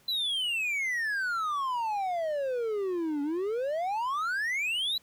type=exponential two-way sweep; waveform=triangle; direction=down then up; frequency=4040 to 281.2 to 4040 Hz; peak=-26 dBFS; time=0.08-4.98 s; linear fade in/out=5 ms; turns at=3.22 s; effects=pink hiss -62 dBFS RMS until 5.02 s + high-pass 60 Hz 12 dB/octave